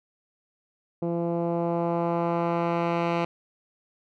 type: tone with low-pass filter sweep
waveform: 10% pulse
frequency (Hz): 170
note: F3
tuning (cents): -46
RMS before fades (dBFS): -26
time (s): 1.02-3.25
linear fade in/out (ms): 5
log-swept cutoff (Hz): 440 to 2600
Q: 0.96
effects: none